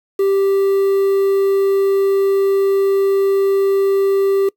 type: tone with quantisation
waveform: triangle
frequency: 392 Hz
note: G4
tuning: in tune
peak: -10 dBFS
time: 0.19-4.49 s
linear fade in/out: 5 ms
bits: 6
effects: noise-tail reverb RT60 0.1 s tail -23 dB re dry